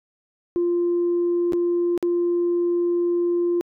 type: tone with dropouts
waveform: sine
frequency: 347.8 Hz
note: F4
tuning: 7 cents flat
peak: -17 dBFS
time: 0.56-3.61 s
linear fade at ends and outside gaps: 0 ms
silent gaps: 1.523-1.533 / 1.977-2.027 s
effects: tanh soft clip ceiling -15 dBFS